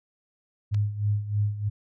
sine tone with tremolo, 103.83 Hz, G#2, in tune, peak -20 dBFS, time 0.71-1.7 s, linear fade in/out 20 ms, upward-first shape sine, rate 3.2 Hz, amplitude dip 75%
clicks, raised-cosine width 0.2 ms, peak -28 dBFS, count 2, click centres 0.744 / 0.747 s
effects none

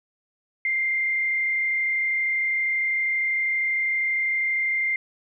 sine tone with frequency modulation, 2100 Hz, C7, 6 cents sharp, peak -21 dBFS, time 0.65-4.96 s, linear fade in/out 2 ms, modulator 32.6 Hz, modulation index 0.69, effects none

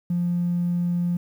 triangle tone, 174.61 Hz, F3, in tune, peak -17 dBFS, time 0.1-1.17 s, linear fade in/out 5 ms, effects tanh soft clip ceiling -18 dBFS + 9-bit

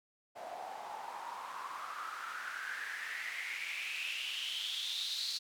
white noise with band-pass filter sweep, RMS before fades -41 dBFS, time 0.35-5.39 s, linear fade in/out 20 ms, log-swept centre 670 to 4300 Hz, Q 6.7, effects none

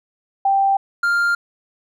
sine / triangle tone pair in turn, 785 / 1398.7 Hz, G5 / F6, +2 / +2 cents, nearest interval minor seventh, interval 1000 cents, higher second, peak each -13 / -13 dBFS, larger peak neither, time 0.45-0.77 / 1.03-1.35 s, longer neither, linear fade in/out 5 ms, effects none

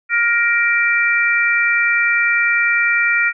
harmonic tone, 470 Hz, A#4, 14 cents sharp, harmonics 3 / 4 / 5, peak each -17 / -17 / -17 dBFS, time 0.09-3.33 s, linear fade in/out 50 ms, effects none

